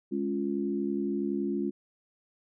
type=chord; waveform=sine; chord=Db major; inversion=second; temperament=equal; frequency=207.7 / 277.2 / 349.2 Hz; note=Ab3 / Db4 / F4; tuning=0 / 0 / 0 cents; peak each=-32 dBFS; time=0.11-1.71 s; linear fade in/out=20 ms; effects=none